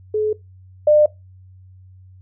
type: tone pair in turn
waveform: sine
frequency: 427.3 / 601 Hz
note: G#4 / D5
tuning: +49 / +40 cents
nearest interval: tritone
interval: 591 cents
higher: second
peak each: -16 / -9 dBFS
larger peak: second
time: 0.14-0.33 / 0.87-1.06 s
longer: neither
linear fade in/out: 5 ms
effects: noise-tail reverb RT60 0.2 s tail -20 dB re dry + added 93 Hz sine -42 dBFS peak until 2.21 s